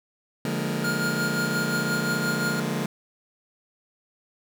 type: chord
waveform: sawtooth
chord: Bb dominant seventh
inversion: first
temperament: just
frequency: 145.68 / 174.81 / 209.8 / 233.1 Hz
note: D3 / F3 / Ab3 / Bb3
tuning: -14 / +2 / +18 / 0 cents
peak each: -27 dBFS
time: 0.45-2.86 s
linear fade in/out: 2 ms
type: tone with tremolo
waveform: square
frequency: 1415 Hz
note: F6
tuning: 22 cents sharp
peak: -25 dBFS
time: 0.84-2.6 s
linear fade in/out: 5 ms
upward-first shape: triangle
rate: 5.7 Hz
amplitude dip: 60%
effects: none

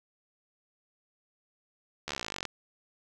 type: slowing click train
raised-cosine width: 0.2 ms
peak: -17 dBFS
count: 22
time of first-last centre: 2.08-2.453 s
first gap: 13 ms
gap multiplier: 1.03
effects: none

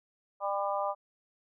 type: harmonic tone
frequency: 199.5 Hz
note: G3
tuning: 31 cents sharp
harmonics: 3 / 4 / 5 / 6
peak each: -33 / -34 / -35 / -36 dBFS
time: 0.4-0.95 s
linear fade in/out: 50 ms
effects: none

